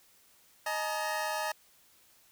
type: chord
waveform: 25% pulse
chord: D# suspended fourth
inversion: none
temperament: equal with one note detuned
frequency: 622.3 / 852 / 932.3 Hz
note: D#5 / G#5 / A#5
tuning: 0 / +44 / 0 cents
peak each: -32 / -31 / -34 dBFS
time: 0.66-1.52 s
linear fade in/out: 5 ms
effects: white hiss -63 dBFS RMS until 2.31 s

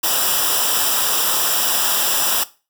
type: noise with comb filter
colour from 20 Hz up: white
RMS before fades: -18 dBFS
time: 0.03-2.44 s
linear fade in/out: 10 ms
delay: 0.46 ms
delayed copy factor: -0.8
effects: noise-tail reverb RT60 0.3 s tail -17 dB re dry

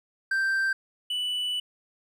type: tone pair in turn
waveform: triangle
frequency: 1568 / 2969 Hz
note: G6 / F#7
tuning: 0 / +5 cents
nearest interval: major seventh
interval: 1105 cents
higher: second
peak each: -21 / -25 dBFS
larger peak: first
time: 0.31-0.73 / 1.1-1.6 s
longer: second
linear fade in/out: 5 ms
effects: none

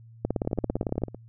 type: two click trains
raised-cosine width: 2 ms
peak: -24 / -12 dBFS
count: 12 / 15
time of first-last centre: 0.45-1.146 / 0.25-1.037 s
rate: 15.8 / 17.8 Hz
effects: added 114 Hz sine -47 dBFS peak until 1.28 s

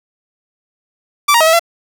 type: tone with pitch steps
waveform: sawtooth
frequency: 1165 / 938 / 637 / 649 / 677 Hz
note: D6 / A#5 / D#5 / E5 / E5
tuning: -14 / +11 / +41 / -27 / +46 cents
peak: -4 dBFS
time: 1.28-1.595 s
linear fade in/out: 10 ms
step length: 63 ms
effects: none

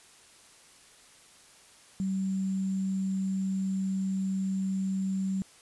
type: tone with sample-and-hold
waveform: sine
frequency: 191.1 Hz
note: G3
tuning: 44 cents flat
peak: -27 dBFS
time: 2-5.42 s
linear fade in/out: 0 ms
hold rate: 7350 Hz
effects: white hiss -56 dBFS RMS until 5.61 s + resampled to 24000 Hz

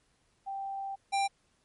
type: tone pair in turn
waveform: sine / square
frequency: 784 / 790.8 Hz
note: G5 / G5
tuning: 0 / +15 cents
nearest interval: unison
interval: 15 cents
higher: second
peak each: -34 / -27 dBFS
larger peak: second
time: 0.46-0.96 / 1.12-1.28 s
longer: first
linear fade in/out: 20 ms
effects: pink hiss -71 dBFS RMS until 1.64 s + MP3 48 kbps

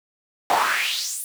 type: noise with high-pass filter sweep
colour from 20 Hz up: brown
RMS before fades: -23 dBFS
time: 0.5-1.24 s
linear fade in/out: 0 ms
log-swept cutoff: 680 to 11000 Hz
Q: 3.7
effects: none

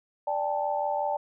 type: chord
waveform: sine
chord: D suspended fourth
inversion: none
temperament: equal with one note detuned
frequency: 587.3 / 794.5 / 880 Hz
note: D5 / G5 / A5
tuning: 0 / +23 / 0 cents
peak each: -30 dBFS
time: 0.27-1.17 s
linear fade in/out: 5 ms
effects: none

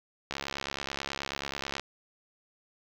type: click train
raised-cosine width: 0.2 ms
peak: -15 dBFS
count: 104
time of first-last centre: 0.31-1.796 s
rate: 69.3 Hz
effects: low-pass 5000 Hz 12 dB/octave + 7-bit

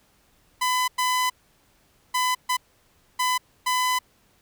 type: tone bursts at uneven times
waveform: sawtooth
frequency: 1006 Hz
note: B5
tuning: 32 cents sharp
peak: -17 dBFS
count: 6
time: 0.61-0.88 / 0.98-1.3 / 2.14-2.35 / 2.49-2.57 / 3.19-3.38 / 3.66-3.99 s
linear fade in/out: 10 ms
effects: pink hiss -62 dBFS RMS until 4.41 s

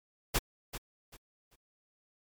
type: noise with echo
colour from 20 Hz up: pink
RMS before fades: -28 dBFS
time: 0.34-0.39 s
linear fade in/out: 10 ms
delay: 390 ms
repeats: 3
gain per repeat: -12 dB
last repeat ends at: 1.56 s
effects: MP3 96 kbps

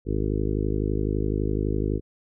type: harmonic tone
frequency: 51.91 Hz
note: G#1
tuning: in tune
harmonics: 1 / 2 / 3 / 4 / 5 / 6 / 7 / 8 / 9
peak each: -27 / -29 / -33 / -35 / -33 / -32 / -32 / -33 / -37 dBFS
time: 0.05-2.01 s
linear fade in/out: 50 ms
effects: none

